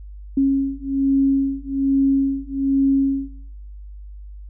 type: beating tone pair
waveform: sine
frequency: 272.3 / 273.5 Hz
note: C#4 / C#4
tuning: -31 / -23 cents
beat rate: 1.2 Hz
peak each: -19 dBFS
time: 0.37-3.29 s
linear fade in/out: 5 ms
effects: noise-tail reverb RT60 0.7 s tail -17 dB re dry + added 50 Hz sine -34 dBFS peak until 4.49 s